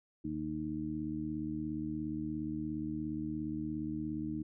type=harmonic tone; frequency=77.1 Hz; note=D#2; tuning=15 cents flat; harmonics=1 / 2 / 3 / 4; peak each=-47 / -43 / -41 / -37 dBFS; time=0.24-4.43 s; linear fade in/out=10 ms; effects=none